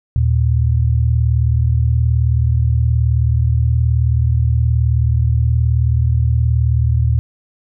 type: tone pair together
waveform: sine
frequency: 78 / 116.87 Hz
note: D#2 / A#2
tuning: +5 / +5 cents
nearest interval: perfect fifth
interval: 700 cents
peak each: -14 dBFS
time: 0.16-7.19 s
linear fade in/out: 0 ms
effects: none